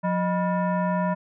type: tone with frequency modulation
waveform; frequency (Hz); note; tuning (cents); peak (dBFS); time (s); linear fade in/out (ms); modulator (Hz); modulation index
sine; 179.4; F3; +47; -21; 0.03-1.15; 20; 798; 1.1
effects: none